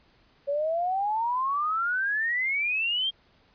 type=exponential sweep; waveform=sine; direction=up; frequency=554.4 to 3238 Hz; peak=-24 dBFS; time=0.47-3.11 s; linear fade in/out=20 ms; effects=pink hiss -62 dBFS RMS until 3.54 s + resampled to 11025 Hz

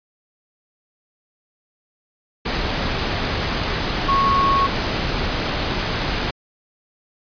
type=tone in noise; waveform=sine; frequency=1101 Hz; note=C#6; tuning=12 cents flat; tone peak=-15 dBFS; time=4.08-4.67 s; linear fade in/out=10 ms; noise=pink; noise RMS=-22 dBFS; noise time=2.45-6.31 s; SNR=+4 dB; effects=resampled to 11025 Hz

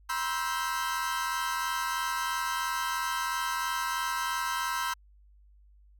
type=chord; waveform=40% pulse; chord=C major seventh; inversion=third; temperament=equal with one note detuned; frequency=963.5 / 1046.5 / 1318.5 / 1568 Hz; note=B5 / C6 / E6 / G6; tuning=-43 / 0 / 0 / 0 cents; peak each=-34 dBFS; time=0.09-4.94 s; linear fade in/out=10 ms; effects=added 50 Hz sine -55 dBFS peak until 5.99 s

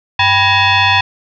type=tone with frequency modulation; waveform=sine; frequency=787 Hz; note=G5; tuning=7 cents sharp; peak=-8 dBFS; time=0.19-1.01 s; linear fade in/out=5 ms; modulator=884 Hz; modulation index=3.3; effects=none

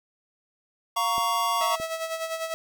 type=chord; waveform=square; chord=Bb minor; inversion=second; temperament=just; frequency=699.2 / 932.3 / 1118.8 Hz; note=F5 / Bb5 / Db6; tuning=+2 / 0 / +16 cents; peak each=-31 / -29 / -26 dBFS; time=0.96-1.76 s; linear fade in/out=10 ms
type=clicks; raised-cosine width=2 ms; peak=-25 dBFS; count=2; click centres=1.181 / 1.8 s
type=tone with tremolo; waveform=sawtooth; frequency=650 Hz; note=E5; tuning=24 cents flat; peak=-23 dBFS; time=1.61-2.54 s; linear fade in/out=0 ms; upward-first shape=sine; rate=10 Hz; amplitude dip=60%
effects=none

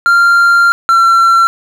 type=tone pair in turn; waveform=triangle; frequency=1389 / 1356.5 Hz; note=F6 / E6; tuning=-10 / +49 cents; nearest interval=unison; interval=41 cents; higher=first; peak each=-3 dBFS; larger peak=neither; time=0.06-0.72 / 0.89-1.47 s; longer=first; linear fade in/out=0 ms; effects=none

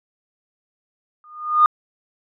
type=tone with exponential growth; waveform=sine; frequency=1222 Hz; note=D#6; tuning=32 cents flat; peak=-6 dBFS; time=1.24-1.66 s; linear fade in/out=1 ms; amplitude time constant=90 ms; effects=tanh soft clip ceiling -2 dBFS

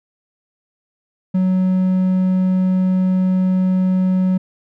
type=tone; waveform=triangle; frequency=185.7 Hz; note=F#3; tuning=7 cents sharp; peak=-11 dBFS; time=1.34-4.38 s; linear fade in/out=10 ms; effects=none

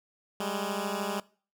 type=beating tone pair; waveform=10% pulse; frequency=196 / 209 Hz; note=G3 / G#3; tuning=0 / +11 cents; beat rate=13 Hz; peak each=-25 dBFS; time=0.4-1.2 s; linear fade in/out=2 ms; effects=noise-tail reverb RT60 0.4 s tail -21 dB re dry

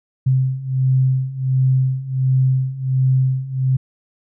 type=beating tone pair; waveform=sine; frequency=130 / 131.4 Hz; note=C3 / C3; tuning=-11 / +8 cents; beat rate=1.4 Hz; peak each=-19 / -16 dBFS; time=0.26-3.77 s; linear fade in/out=10 ms; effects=none

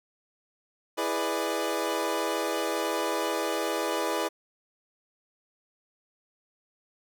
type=chord; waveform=25% pulse; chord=E dominant seventh; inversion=none; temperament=equal with one note detuned; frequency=329.6 / 415.3 / 493.9 / 591.8 Hz; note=E4 / G#4 / B4 / D5; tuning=0 / 0 / 0 / +13 cents; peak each=-29 dBFS; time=0.97-4.29 s; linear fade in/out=20 ms; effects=none

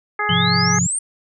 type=harmonic tone; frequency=418.2 Hz; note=G#4; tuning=12 cents sharp; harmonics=1 / 2 / 3 / 4 / 5; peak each=-29 / -25 / -23 / -24 / -25 dBFS; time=0.19-0.79 s; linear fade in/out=5 ms
type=chord; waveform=sine; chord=F minor; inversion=first; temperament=just; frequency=104.77 / 130.96 / 174.61 Hz; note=Ab2 / C3 / F3; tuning=+16 / +2 / 0 cents; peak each=-24 / -24 / -19 dBFS; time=0.29-0.87 s; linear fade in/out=10 ms
type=exponential sweep; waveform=sine; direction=up; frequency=2960 to 9070 Hz; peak=-19 dBFS; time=0.29-0.99 s; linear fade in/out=5 ms
effects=none

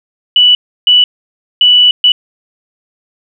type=tone bursts at uneven times; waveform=sine; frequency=2960 Hz; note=F#7; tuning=in tune; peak=-3 dBFS; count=4; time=0.36-0.55 / 0.87-1.04 / 1.61-1.91 / 2.04-2.12 s; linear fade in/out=2 ms; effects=none

